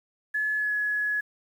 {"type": "tone with pitch glide", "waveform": "sine", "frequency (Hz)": [1710, 1690.4], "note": ["A6", "G#6"], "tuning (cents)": [-50, 30], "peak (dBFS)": -24, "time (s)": [0.34, 1.21], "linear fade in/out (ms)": 10, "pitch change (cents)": -20, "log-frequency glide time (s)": [0.56, 0.73], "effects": ["9-bit"]}